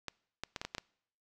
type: clicks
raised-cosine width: 0.2 ms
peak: -20 dBFS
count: 7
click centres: 0.083 / 0.436 / 0.562 / 0.615 / 0.65 / 0.749 / 0.782 s
effects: noise-tail reverb RT60 0.7 s tail -25 dB re dry